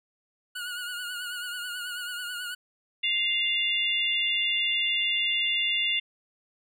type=tone with vibrato; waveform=25% pulse; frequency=1450 Hz; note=F#6; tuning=35 cents flat; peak=-29 dBFS; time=0.55-2.55 s; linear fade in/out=10 ms; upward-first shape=triangle; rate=9.2 Hz; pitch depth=58 cents each way
type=harmonic tone; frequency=698.5 Hz; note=F5; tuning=in tune; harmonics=3 / 4 / 5; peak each=-30 / -26 / -29 dBFS; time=3.03-6 s; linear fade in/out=10 ms
effects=none